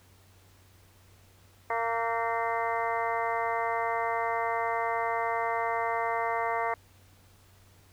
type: harmonic tone with a mistuned harmonic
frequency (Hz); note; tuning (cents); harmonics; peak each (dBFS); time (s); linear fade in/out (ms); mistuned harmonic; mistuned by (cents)
230; A#3; -23; 2 / 3 / 4 / 5 / 6 / 7 / 8 / 9; -35 / -32 / -32 / -34 / -43 / -43 / -38 / -38; 1.7-6.74; 2; 7; -73
effects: added 94 Hz sine -58 dBFS peak until 7.92 s + pink hiss -61 dBFS RMS until 7.92 s